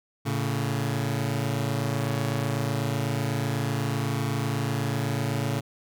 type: tone pair together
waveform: sawtooth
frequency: 112.29 / 140.3 Hz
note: A2 / C#3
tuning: +36 / +21 cents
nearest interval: major third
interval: 385 cents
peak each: -24 dBFS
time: 0.25-5.61 s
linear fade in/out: 20 ms
effects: none